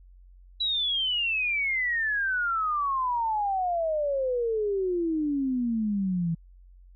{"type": "exponential sweep", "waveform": "sine", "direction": "down", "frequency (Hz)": [3951, 162.3], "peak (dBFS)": -24, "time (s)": [0.6, 6.35], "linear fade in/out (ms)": 10, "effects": ["added 45 Hz sine -49 dBFS peak until 6.95 s"]}